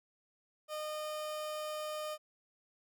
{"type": "tone", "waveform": "30% pulse", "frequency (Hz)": 611, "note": "D#5", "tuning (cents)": -32, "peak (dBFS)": -35, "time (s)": [0.68, 2.18], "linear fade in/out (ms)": 50, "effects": []}